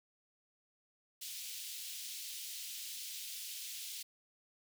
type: high-pass noise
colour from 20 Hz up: pink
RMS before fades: -45 dBFS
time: 1.21-4.03 s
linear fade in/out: 10 ms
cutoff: 3000 Hz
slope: 24 dB/octave
effects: none